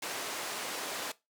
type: band-pass noise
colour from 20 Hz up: pink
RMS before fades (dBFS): -38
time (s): 0.02-1.12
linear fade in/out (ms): 5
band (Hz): 440 to 12000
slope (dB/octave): 12
effects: noise-tail reverb RT60 0.2 s tail -18 dB re dry